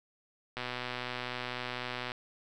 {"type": "click train", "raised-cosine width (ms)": 0.3, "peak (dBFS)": -20, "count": 193, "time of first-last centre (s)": [0.57, 2.118], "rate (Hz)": 124, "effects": []}